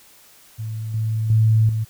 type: tone with level steps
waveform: sine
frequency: 110.3 Hz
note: A2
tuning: 5 cents sharp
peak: -25 / -19 / -12 / -19 dBFS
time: 0.58-1.85 s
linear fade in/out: 20 ms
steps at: 0.94 / 1.3 / 1.69 s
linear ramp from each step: 2 ms
effects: white hiss -50 dBFS RMS until 1.89 s